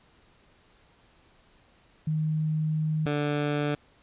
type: tone pair in turn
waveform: sine / 15% pulse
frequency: 155.56 / 146.83 Hz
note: D#3 / D3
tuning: 0 / 0 cents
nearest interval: minor second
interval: 100 cents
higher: first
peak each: -24 / -19 dBFS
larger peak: second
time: 2.07-3.06 / 3.06-3.75 s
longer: first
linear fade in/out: 5 ms
effects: pink hiss -61 dBFS RMS until 4.02 s + resampled to 8000 Hz